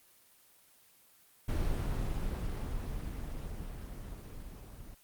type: noise with level ramp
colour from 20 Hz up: brown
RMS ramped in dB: -31 to -47 dBFS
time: 1.48-4.95 s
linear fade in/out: 10 ms
effects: white hiss -63 dBFS RMS until 5.03 s + Opus 24 kbps